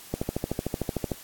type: click train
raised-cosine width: 2 ms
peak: -13 dBFS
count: 14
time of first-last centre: 0.14-1.117 s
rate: 13.3 Hz
effects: white hiss -46 dBFS RMS until 1.23 s + AAC 64 kbps